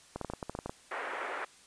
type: clicks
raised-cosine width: 1 ms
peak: -22 dBFS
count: 11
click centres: 0.16 / 0.213 / 0.247 / 0.3 / 0.336 / 0.428 / 0.496 / 0.551 / 0.589 / 0.66 / 0.695 s
type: band-pass noise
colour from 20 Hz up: white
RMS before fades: -38 dBFS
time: 0.91-1.45 s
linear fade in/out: 5 ms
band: 390 to 1900 Hz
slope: 24 dB/octave
effects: white hiss -58 dBFS RMS until 1.66 s + resampled to 22050 Hz